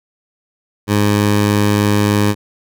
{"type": "tone", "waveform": "15% pulse", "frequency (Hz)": 103.3, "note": "G#2", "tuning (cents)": -9, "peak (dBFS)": -5, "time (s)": [0.87, 2.35], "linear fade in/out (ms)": 50, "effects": []}